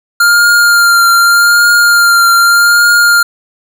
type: tone with vibrato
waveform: square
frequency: 1400 Hz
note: F6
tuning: 4 cents sharp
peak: -5 dBFS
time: 0.2-3.23 s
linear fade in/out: 5 ms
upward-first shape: triangle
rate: 0.83 Hz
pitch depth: 24 cents each way
effects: none